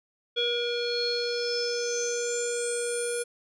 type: tone with low-pass filter sweep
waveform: square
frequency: 478.2 Hz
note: A#4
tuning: 44 cents sharp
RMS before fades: -29 dBFS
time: 0.36-3.24 s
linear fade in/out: 20 ms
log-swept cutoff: 3300 to 10000 Hz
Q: 10
effects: none